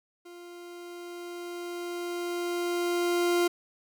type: tone with level ramp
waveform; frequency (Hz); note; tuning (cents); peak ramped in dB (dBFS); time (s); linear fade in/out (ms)
40% pulse; 349.2; F4; 0; -44 to -21; 0.25-3.48; 10
effects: none